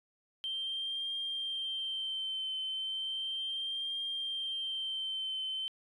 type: tone with vibrato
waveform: sine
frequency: 3136 Hz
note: G7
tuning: in tune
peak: -33 dBFS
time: 0.44-5.68 s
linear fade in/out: 0 ms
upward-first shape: triangle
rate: 0.35 Hz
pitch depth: 37 cents each way
effects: tanh soft clip ceiling -29 dBFS